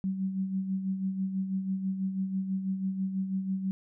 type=tone with tremolo; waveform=sine; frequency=190.9 Hz; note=G3; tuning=46 cents flat; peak=-26 dBFS; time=0.04-3.71 s; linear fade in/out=0 ms; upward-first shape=sine; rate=6.1 Hz; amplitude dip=55%; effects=none